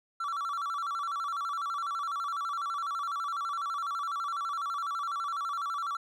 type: tone with vibrato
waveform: triangle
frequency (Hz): 1244.5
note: D#6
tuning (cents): 0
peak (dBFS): -29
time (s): 0.2-5.97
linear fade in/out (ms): 5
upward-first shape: square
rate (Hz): 12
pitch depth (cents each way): 140
effects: none